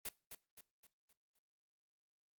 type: noise with echo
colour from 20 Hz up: white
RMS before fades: -43 dBFS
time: 0.05-0.09 s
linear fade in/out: 5 ms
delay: 260 ms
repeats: 5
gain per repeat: -7 dB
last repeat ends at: 1.39 s
effects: noise-tail reverb RT60 0.3 s tail -21 dB re dry + Opus 32 kbps